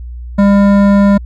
triangle tone with hard clipping, 200.5 Hz, G3, 39 cents sharp, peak -7 dBFS, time 0.38-1.18 s, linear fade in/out 10 ms, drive 17 dB, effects added 60 Hz sine -23 dBFS peak until 1.25 s

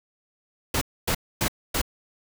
pink noise bursts, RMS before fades -24 dBFS, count 4, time 0.74-1.816 s, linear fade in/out 5 ms, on 74 ms, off 260 ms, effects none

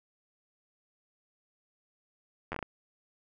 slowing click train, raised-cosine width 0.5 ms, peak -20 dBFS, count 6, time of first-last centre 2.52-2.627 s, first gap 10 ms, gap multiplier 1.39, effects none

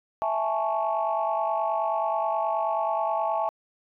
sine chord, A major seventh, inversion second, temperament equal, 659.3 / 830.6 / 880 / 1108.7 Hz, E5 / G#5 / A5 / C#6, 0 / 0 / 0 / 0 cents, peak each -27 / -29 / -28 / -31 dBFS, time 0.22-3.49 s, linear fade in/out 0 ms, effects tanh soft clip ceiling -15 dBFS

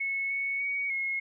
sine tone with pitch steps, 2197 / 2215 / 2245 / 2165 Hz, C#7 / C#7 / C#7 / C#7, -16 / -2 / +21 / -41 cents, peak -28 dBFS, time 0-1.2 s, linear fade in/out 10 ms, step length 300 ms, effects none

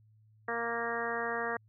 harmonic tone, 233.1 Hz, A#3, in tune, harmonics 1 / 2 / 3 / 4 / 5 / 6 / 7 / 8, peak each -45 / -37 / -39 / -42 / -39 / -43 / -39 / -39 dBFS, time 0.48-1.57 s, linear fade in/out 5 ms, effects added 108 Hz sine -60 dBFS peak until 1.68 s

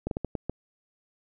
slowing click train, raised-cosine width 2 ms, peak -16 dBFS, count 6, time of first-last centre 0.07-0.496 s, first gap 42 ms, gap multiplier 1.36, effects none

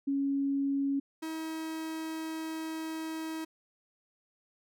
sine / 45% pulse tone pair in turn, 277.2 / 319.6 Hz, C#4 / D#4, 0 / +47 cents, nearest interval major second, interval 247 cents, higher second, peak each -27 / -35 dBFS, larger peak first, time 0.07-1 / 1.22-3.45 s, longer second, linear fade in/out 10 ms, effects none

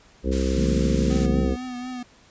harmonic tone, 65.7 Hz, C2, 8 cents sharp, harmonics 1 / 3 / 4 / 5 / 6 / 7 / 8, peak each -23 / -28 / -29 / -30 / -31 / -31 / -32 dBFS, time 0.23-1.57 s, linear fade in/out 50 ms
white high-pass noise, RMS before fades -35 dBFS, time 0.31-1.27 s, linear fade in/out 20 ms, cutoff 1100 Hz, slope 24 dB/octave
sine chord, Bb major seventh, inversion first, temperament equal, 146.83 / 174.61 / 220 / 233.1 Hz, D3 / F3 / A3 / Bb3, 0 / 0 / 0 / 0 cents, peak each -28 / -27 / -28 / -29 dBFS, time 0.55-1.46 s, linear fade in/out 20 ms
square tone with vibrato, 250 Hz, B3, 21 cents sharp, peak -31 dBFS, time 1.1-2.03 s, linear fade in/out 5 ms, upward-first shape triangle, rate 4.1 Hz, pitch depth 43 cents each way
effects pink hiss -54 dBFS RMS until 2.3 s + resampled to 16000 Hz

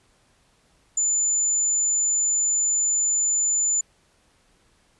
sine tone, 7040 Hz, A8, in tune, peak -19 dBFS, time 0.97-3.81 s, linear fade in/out 5 ms, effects pink hiss -62 dBFS RMS until 4.99 s + resampled to 24000 Hz

